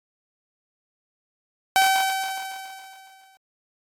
sawtooth tone with exponential decay, 768 Hz, G5, 36 cents flat, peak -10 dBFS, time 1.76-3.37 s, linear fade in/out 0 ms, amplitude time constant 350 ms, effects AAC 48 kbps

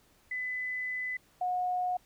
sine tone pair in turn, 2006 / 725.8 Hz, B6 / F#5, +26 / -34 cents, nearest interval octave + tritone, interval 1760 cents, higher first, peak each -32 / -28 dBFS, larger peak second, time 0.31-1.17 / 1.41-1.97 s, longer first, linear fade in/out 5 ms, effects pink hiss -65 dBFS RMS until 2.05 s

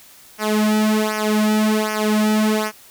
sawtooth tone with flanger, 214.4 Hz, A3, 45 cents flat, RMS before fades -18 dBFS, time 0.38-2.72 s, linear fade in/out 50 ms, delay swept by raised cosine 0.25 to 2.85 ms, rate 1.3 Hz, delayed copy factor -0.9, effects white hiss -46 dBFS RMS until 2.9 s

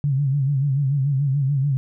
sine tone with vibrato, 138.59 Hz, C#3, in tune, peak -17 dBFS, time 0.04-1.77 s, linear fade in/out 0 ms, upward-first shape sine, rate 6.9 Hz, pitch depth 94 cents each way, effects none

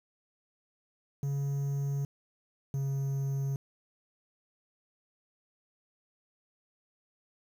triangle tone pair in turn, 140 / 137.2 Hz, C#3 / C#3, +18 / -17 cents, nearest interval unison, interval 35 cents, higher first, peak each -27 dBFS, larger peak neither, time 1.23-2.05 / 2.74-3.56 s, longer neither, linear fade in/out 2 ms, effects 9-bit

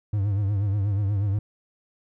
triangle tone with vibrato, 100.8 Hz, G2, 49 cents sharp, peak -19 dBFS, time 0.13-1.39 s, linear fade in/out 5 ms, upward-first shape triangle, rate 8.3 Hz, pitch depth 100 cents each way, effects none

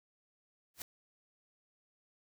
white noise with exponential growth, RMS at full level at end -38 dBFS, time 0.74-0.82 s, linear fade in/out 2 ms, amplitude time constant 16 ms, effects none

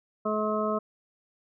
harmonic tone, 213.9 Hz, A3, 49 cents flat, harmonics 1 / 2 / 3 / 5 / 6, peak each -31 / -31 / -30 / -33 / -33 dBFS, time 0.25-0.79 s, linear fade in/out 10 ms, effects none

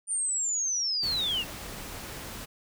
sine linear sweep, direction down, 9130 to 2637 Hz, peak -26 dBFS, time 0.07-1.45 s, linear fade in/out 50 ms
pink noise, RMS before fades -40 dBFS, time 1.02-2.46 s, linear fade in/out 20 ms
effects none

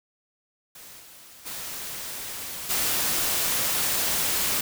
white noise with level steps, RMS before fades -45 / -48 / -35 / -25 dBFS, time 0.75-4.61 s, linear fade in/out 5 ms, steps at 0.99 / 1.45 / 2.69 s, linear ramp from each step 20 ms, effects none

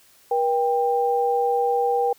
sine tone pair together, 479.7 / 791.9 Hz, A#4 / G5, +50 / +17 cents, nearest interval major sixth, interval 867 cents, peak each -21 dBFS, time 0.31-2.13 s, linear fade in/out 5 ms, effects white hiss -55 dBFS RMS until 2.18 s

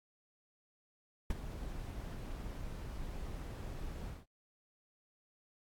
brown noise with ADSR envelope, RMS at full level -31 dBFS, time 1.3-4.26 s, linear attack 4 ms, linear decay 28 ms, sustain -12 dB, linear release 160 ms, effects AAC 64 kbps

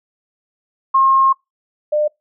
sine tone pair in turn, 1072 / 600.9 Hz, C6 / D5, +42 / +40 cents, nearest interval minor seventh, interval 1002 cents, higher first, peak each -9 / -13 dBFS, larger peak first, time 0.94-1.33 / 1.92-2.08 s, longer first, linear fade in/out 10 ms, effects noise-tail reverb RT60 0.2 s tail -26 dB re dry

